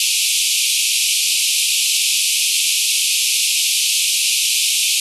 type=band-pass noise; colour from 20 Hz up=pink; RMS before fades=-17 dBFS; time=0-5 s; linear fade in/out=2 ms; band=2400 to 12000 Hz; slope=96 dB/octave; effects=none